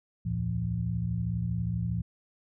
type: tone cluster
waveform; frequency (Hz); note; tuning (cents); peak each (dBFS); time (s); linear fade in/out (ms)
sine; 69.6 / 82.2 / 114.5 / 171.5; C#2 / E2 / A#2 / F3; +8 / -4 / -31 / -31; -39 / -38 / -30 / -32; 0.25-2.02; 10
effects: none